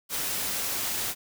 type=noise; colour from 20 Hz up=white; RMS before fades=-30 dBFS; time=0.09-1.15 s; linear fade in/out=50 ms; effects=none